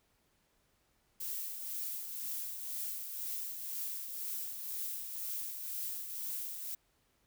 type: noise with tremolo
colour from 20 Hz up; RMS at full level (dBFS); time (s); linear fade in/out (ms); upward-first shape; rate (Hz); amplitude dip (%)
violet; -38; 1.2-6.75; 5; triangle; 2; 50
effects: pink hiss -74 dBFS RMS until 7.26 s